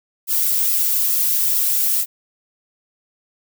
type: noise with flanger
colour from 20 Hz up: violet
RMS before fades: -18 dBFS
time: 0.27-2.06 s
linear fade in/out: 50 ms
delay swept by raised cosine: 1.5 to 3.2 ms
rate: 2.3 Hz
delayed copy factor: +0.75
effects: none